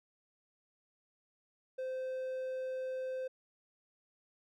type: tone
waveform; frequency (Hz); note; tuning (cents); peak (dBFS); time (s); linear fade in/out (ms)
triangle; 518; C5; -17; -34; 1.78-3.28; 10
effects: none